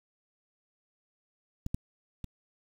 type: clicks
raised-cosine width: 5 ms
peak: -21 / -18 / -26 dBFS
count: 3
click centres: 1.664 / 1.745 / 2.243 s
effects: 8-bit